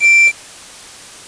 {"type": "tone with quantisation", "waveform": "triangle", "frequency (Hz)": 2349, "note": "D7", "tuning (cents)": 0, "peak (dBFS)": -4, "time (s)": [0, 0.32], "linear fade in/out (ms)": 50, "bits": 4, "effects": ["white hiss -35 dBFS RMS until 1.27 s", "resampled to 22050 Hz"]}